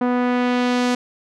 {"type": "tone with low-pass filter sweep", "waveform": "sawtooth", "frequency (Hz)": 246.9, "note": "B3", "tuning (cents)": 0, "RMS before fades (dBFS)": -19, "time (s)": [0.01, 0.95], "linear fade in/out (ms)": 5, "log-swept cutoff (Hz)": [1200, 7000], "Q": 0.9, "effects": []}